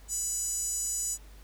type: tone with high-pass filter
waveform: 5% pulse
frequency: 987.8 Hz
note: B5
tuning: in tune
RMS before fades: -32 dBFS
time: 0.08-1.18 s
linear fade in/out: 50 ms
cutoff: 7200 Hz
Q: 7.6
effects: added 50 Hz sine -48 dBFS peak until 1.43 s + pink hiss -58 dBFS RMS until 1.43 s